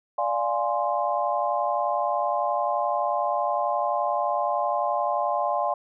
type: chord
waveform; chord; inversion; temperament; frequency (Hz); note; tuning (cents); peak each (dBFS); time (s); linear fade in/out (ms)
sine; D half-diminished seventh; none; equal; 587.3 / 698.5 / 830.6 / 1046.5; D5 / F5 / Ab5 / C6; 0 / 0 / 0 / 0; -28 / -27 / -28 / -28; 0.18-5.74; 5
effects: none